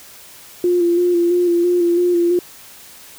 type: tone with vibrato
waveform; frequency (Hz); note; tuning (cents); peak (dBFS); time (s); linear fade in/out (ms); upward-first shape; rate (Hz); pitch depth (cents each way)
sine; 349.2; F4; 0; -12; 0.64-2.39; 2; square; 3; 25
effects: white hiss -41 dBFS RMS until 3.18 s